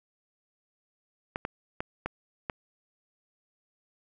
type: clicks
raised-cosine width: 0.5 ms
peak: -16 dBFS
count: 5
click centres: 1.359 / 1.451 / 1.805 / 2.06 / 2.498 s
effects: none